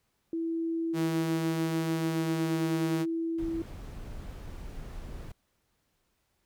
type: tone with tremolo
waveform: sine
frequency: 329.6 Hz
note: E4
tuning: in tune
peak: -28 dBFS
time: 0.33-3.62 s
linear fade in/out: 2 ms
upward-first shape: sine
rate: 0.48 Hz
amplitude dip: 25%
type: tone with pitch glide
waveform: sawtooth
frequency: 161.4 to 159.82 Hz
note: E3 to D#3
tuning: -36 to +47 cents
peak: -26 dBFS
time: 0.93-3.06 s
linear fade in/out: 50 ms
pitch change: -17 cents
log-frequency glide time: 1.92-2.64 s
type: noise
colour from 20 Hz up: brown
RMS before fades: -41 dBFS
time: 3.38-5.32 s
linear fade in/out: 5 ms
effects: pink hiss -75 dBFS RMS until 6.45 s